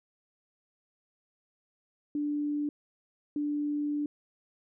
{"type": "tone bursts at uneven times", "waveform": "sine", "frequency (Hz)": 293.7, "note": "D4", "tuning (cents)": 0, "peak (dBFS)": -28, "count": 2, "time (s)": [[2.15, 2.69], [3.36, 4.06]], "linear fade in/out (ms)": 2, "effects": []}